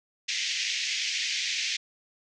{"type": "band-pass noise", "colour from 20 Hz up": "pink", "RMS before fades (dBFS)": -30, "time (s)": [0.28, 1.77], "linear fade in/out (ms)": 10, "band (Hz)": [2000, 6500], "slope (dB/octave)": 48, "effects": []}